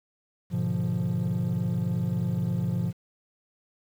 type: chord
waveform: triangle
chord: G# diminished seventh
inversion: none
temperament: equal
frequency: 103.83 / 123.47 / 146.83 / 174.61 Hz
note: G#2 / B2 / D3 / F3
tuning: 0 / 0 / 0 / 0 cents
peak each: -29 / -27 / -31 / -25 dBFS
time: 0.5-2.93 s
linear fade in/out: 50 ms
effects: tanh soft clip ceiling -18 dBFS + 9-bit